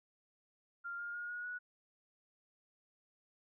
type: tone with pitch steps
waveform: sine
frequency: 1394 / 1411.8 / 1429.9 / 1448.2 / 1466.7 Hz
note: F6 / F6 / F6 / F#6 / F#6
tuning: -4 / +18 / +40 / -38 / -16 cents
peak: -40 dBFS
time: 0.84-1.59 s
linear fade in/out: 20 ms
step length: 150 ms
effects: none